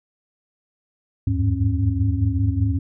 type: tone cluster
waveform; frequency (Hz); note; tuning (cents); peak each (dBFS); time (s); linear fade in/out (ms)
sine; 78.2 / 86.4 / 101.1 / 106.2 / 271.8; D#2 / F2 / G#2 / G#2 / C#4; +9 / -18 / -46 / +39 / -34; -24 / -28 / -20 / -26 / -26; 1.27-2.79; 5
effects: none